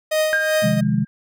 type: tone with tremolo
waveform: 45% pulse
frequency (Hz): 622.3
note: D#5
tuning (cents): 0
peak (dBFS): -15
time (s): 0.11-0.81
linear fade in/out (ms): 10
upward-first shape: triangle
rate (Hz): 2.7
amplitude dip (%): 75
type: tone with exponential decay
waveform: sine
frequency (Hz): 1605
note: G6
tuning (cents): +40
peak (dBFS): -14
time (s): 0.33-1.07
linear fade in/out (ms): 0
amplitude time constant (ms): 160
type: chord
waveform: sine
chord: F minor seventh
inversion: second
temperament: equal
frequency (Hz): 130.81 / 155.56 / 174.61 / 207.7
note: C3 / Eb3 / F3 / Ab3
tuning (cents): 0 / 0 / 0 / 0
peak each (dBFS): -22 / -23 / -24 / -19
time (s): 0.62-1.05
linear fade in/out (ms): 20
effects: none